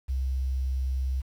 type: tone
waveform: sine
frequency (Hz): 65.41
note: C2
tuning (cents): 0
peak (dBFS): -25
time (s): 0.08-1.22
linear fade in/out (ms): 20
effects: 9-bit